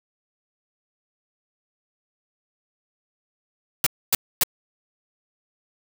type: noise bursts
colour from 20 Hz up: white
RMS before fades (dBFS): -18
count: 3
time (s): 3.84-4.435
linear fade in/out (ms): 2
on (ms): 25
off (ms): 260
effects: none